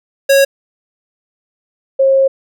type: tone pair in turn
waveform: square / sine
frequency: 550 / 538.4 Hz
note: C#5 / C5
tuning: -14 / +49 cents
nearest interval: unison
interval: 37 cents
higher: first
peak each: -7 dBFS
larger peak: neither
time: 0.29-0.45 / 1.99-2.28 s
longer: second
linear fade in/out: 10 ms
effects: none